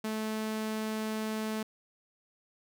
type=tone; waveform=sawtooth; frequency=217.7 Hz; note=A3; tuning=18 cents flat; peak=-28 dBFS; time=0.04-1.63 s; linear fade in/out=5 ms; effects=none